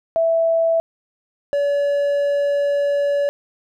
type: tone pair in turn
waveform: sine / triangle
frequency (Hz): 659.3 / 570.6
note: E5 / C#5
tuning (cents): 0 / +50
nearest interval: minor third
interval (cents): 250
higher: first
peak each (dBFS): -14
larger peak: neither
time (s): 0.16-0.8 / 1.53-3.29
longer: second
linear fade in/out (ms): 0
effects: none